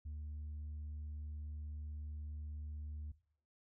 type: tone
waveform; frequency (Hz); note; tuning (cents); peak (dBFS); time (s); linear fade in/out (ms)
sine; 75.3; D2; +44; -40; 0.05-3.12; 10
effects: noise-tail reverb RT60 0.5 s tail -18 dB re dry + tanh soft clip ceiling -41 dBFS